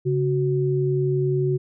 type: tone pair together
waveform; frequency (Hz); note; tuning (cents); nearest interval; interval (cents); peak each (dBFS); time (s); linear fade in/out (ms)
sine; 138.59 / 370; C#3 / F#4; 0 / 0; octave + perfect fourth; 1700; -21 / -22; 0.05-1.58; 20
effects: none